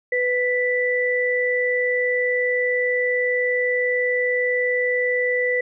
sine tone pair together, 497.2 / 1975.5 Hz, B4 / B6, +12 / 0 cents, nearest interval 2 octaves, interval 2388 cents, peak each -21 dBFS, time 0.12-5.61 s, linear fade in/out 5 ms, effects none

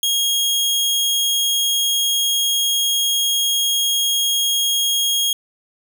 sawtooth tone, 3270 Hz, G#7, 28 cents flat, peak -13 dBFS, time 0.03-5.33 s, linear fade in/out 2 ms, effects none

